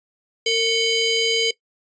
25% pulse ring-modulated tone, 1766 Hz, A6, 6 cents sharp, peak -10 dBFS, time 0.46-1.51 s, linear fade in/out 5 ms, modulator 1310 Hz, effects noise-tail reverb RT60 0.1 s tail -19 dB re dry + resampled to 16000 Hz

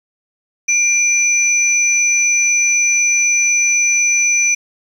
sine tone pair together, 2374 / 5970 Hz, D7 / F#8, +18 / +15 cents, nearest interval octave + major third, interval 1597 cents, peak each -14 dBFS, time 0.68-4.55 s, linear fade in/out 10 ms, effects 7-bit

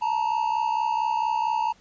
triangle tone pair together, 876 / 940.4 Hz, A5 / A#5, -8 / +15 cents, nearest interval minor second, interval 123 cents, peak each -23 dBFS, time 0.01-1.73 s, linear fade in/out 20 ms, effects pink hiss -58 dBFS RMS until 1.8 s + resampled to 16000 Hz

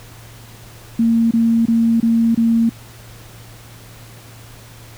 sine tone bursts, 229.2 Hz, A#3, 29 cents flat, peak -11 dBFS, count 5, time 0.99-2.694 s, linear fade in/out 5 ms, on 320 ms, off 26 ms, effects added 114 Hz sine -40 dBFS peak until 4.97 s + pink hiss -42 dBFS RMS until 4.97 s

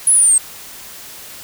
sine exponential sweep, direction down, 10548 to 8250 Hz, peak -8 dBFS, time 0.07-0.38 s, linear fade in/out 2 ms, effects white hiss -35 dBFS RMS until 1.43 s

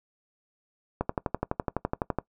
click train, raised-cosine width 1 ms, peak -12 dBFS, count 15, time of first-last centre 1.01-2.186 s, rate 11.9 Hz, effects noise-tail reverb RT60 0.1 s tail -21 dB re dry

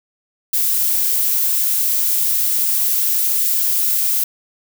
violet noise, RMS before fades -17 dBFS, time 0.53-4.24 s, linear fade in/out 5 ms, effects none

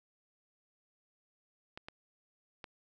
clicks, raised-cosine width 0.3 ms, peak -28 dBFS, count 3, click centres 1.775 / 1.885 / 2.642 s, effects none

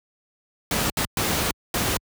pink noise bursts at uneven times, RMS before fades -23 dBFS, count 4, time 0.71-0.9 / 0.97-1.05 / 1.17-1.51 / 1.74-1.97 s, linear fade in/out 2 ms, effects high-pass 60 Hz 12 dB/octave

